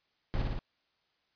brown noise with echo, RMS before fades -30 dBFS, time 0.34-0.42 s, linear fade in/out 0 ms, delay 57 ms, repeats 3, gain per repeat -2 dB, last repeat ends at 0.591 s, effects white hiss -75 dBFS RMS until 1.35 s + resampled to 11025 Hz

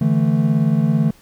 triangle chord, D suspended second, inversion none, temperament equal, 146.83 / 164.81 / 220 Hz, D3 / E3 / A3, 0 / 0 / 0 cents, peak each -16 dBFS, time 0.01-1.11 s, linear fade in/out 5 ms, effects pink hiss -51 dBFS RMS until 1.21 s

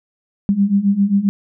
sine beating tone pair, 195.4 / 202.9 Hz, G3 / G#3, -5 / -40 cents, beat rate 7.5 Hz, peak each -17 / -14 dBFS, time 0.49-1.29 s, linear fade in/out 0 ms, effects none

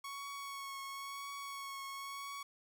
sawtooth tone with vibrato, 1108.7 Hz, C#6, in tune, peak -39 dBFS, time 0.04-2.43 s, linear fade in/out 5 ms, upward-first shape triangle, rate 0.97 Hz, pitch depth 23 cents each way, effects none

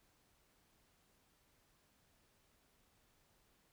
silence, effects pink hiss -74 dBFS RMS until 3.72 s

